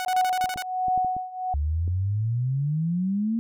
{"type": "tone bursts", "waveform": "sawtooth", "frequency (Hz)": 740, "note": "F#5", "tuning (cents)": 0, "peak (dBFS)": -23, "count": 8, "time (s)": [0, 0.623], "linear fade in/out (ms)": 0, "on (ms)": 49, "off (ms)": 33}
{"type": "tone with tremolo", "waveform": "sine", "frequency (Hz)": 740, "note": "F#5", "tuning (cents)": 0, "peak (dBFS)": -19, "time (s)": [0.06, 1.54], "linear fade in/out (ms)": 5, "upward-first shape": "triangle", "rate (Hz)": 1.4, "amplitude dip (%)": 90}
{"type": "clicks", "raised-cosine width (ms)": 3, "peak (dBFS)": -26, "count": 7, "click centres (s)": [0.442, 0.56, 0.883, 0.977, 1.047, 1.166, 1.878]}
{"type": "exponential sweep", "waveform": "sine", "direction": "up", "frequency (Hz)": [70.1, 233.1], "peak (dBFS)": -22, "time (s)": [1.54, 3.39], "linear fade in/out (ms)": 0}
{"effects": []}